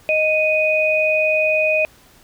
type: tone pair together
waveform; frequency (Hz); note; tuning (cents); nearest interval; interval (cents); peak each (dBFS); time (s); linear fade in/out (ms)
sine; 622.2 / 2489; D#5 / D#7; 0 / 0; 2 octaves; 2400; -17; 0.09-1.85; 0
effects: pink hiss -50 dBFS RMS until 2.23 s